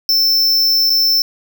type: tone with dropouts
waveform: square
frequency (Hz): 5330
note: E8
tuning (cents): +18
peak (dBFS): -11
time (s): 0.09-1.22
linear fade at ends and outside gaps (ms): 1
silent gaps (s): 0.897-0.902
effects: none